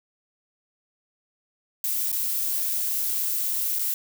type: noise with dropouts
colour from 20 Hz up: violet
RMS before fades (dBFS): -26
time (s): 1.84-3.94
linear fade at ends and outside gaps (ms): 1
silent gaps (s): 2.117-2.127 / 3.787-3.793
effects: none